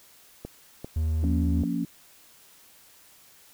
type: click train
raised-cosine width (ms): 2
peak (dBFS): -22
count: 4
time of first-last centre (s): 0.45-1.636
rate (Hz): 2.53
type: tone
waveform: triangle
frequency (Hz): 79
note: D#2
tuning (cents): +27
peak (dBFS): -21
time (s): 0.96-1.63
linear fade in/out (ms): 5
type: chord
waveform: sine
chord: Bb minor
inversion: second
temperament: just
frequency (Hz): 174.81 / 233.1 / 279.7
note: F3 / Bb3 / Db4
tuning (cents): +2 / 0 / +16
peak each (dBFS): -30 / -30 / -29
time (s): 1.23-1.85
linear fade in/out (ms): 5
effects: white hiss -55 dBFS RMS until 3.53 s